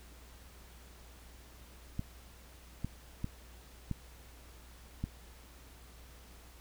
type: clicks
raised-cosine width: 5 ms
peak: -22 dBFS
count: 5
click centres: 1.994 / 2.846 / 3.244 / 3.913 / 5.04 s
effects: added 60 Hz sine -54 dBFS peak until 6.6 s + pink hiss -58 dBFS RMS until 6.6 s